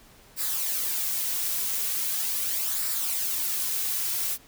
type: noise with flanger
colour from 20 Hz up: blue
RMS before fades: -28 dBFS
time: 0.36-4.38 s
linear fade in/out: 50 ms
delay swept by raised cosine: 0.31 to 3.31 ms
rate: 0.4 Hz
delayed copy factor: -0.5
effects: pink hiss -54 dBFS RMS until 4.47 s